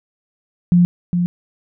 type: tone with echo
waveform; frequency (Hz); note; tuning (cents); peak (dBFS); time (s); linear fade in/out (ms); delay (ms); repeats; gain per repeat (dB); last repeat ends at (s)
sine; 175.7; F3; +11; -8; 0.72-0.85; 0; 410; 1; -6; 1.26
effects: none